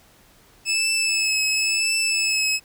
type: tone with vibrato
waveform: 20% pulse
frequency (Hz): 2607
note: E7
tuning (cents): -20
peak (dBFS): -14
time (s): 0.65-2.6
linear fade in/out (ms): 50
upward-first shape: triangle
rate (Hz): 0.95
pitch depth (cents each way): 29
effects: pink hiss -54 dBFS RMS until 2.64 s

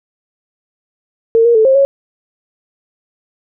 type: tone with pitch steps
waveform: sine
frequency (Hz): 455.4 / 471 / 438.8 / 532 / 552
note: A#4 / A#4 / A4 / C5 / C#5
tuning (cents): -40 / +18 / -5 / +29 / -7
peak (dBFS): -6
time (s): 1.35-1.85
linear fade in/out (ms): 0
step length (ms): 100
effects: none

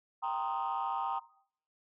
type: chord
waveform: sine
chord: C minor seventh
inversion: second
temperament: equal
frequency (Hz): 784 / 932.3 / 1046.5 / 1244.5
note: G5 / Bb5 / C6 / Eb6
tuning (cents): 0 / 0 / 0 / 0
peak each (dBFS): -35 / -34 / -38 / -38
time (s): 0.22-1.2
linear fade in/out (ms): 20
effects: noise-tail reverb RT60 0.6 s tail -19 dB re dry + tanh soft clip ceiling -26 dBFS

